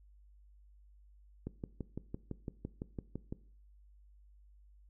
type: click train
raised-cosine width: 3 ms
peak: -26 dBFS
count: 12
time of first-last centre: 1.47-3.325 s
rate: 5.93 Hz
effects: noise-tail reverb RT60 0.5 s tail -19 dB re dry + added 50 Hz sine -58 dBFS peak until 4.89 s